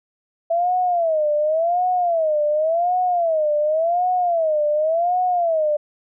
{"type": "tone with vibrato", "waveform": "sine", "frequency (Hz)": 659.3, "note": "E5", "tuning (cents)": 0, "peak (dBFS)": -16, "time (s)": [0.5, 5.77], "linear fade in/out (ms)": 10, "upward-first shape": "sine", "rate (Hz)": 0.9, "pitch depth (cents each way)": 180, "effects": []}